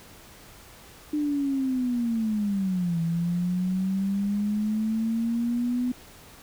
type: linear two-way sweep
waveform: sine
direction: down then up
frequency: 301.8 to 164.81 to 250 Hz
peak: -23 dBFS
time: 1.13-5.92 s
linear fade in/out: 5 ms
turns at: 3.01 s
effects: pink hiss -49 dBFS RMS until 6.42 s